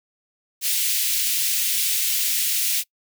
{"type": "high-pass noise", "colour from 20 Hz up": "white", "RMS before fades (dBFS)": -22, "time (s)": [0.61, 2.84], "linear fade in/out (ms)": 50, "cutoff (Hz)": 2300, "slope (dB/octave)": 24, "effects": ["noise-tail reverb RT60 0.1 s tail -24 dB re dry"]}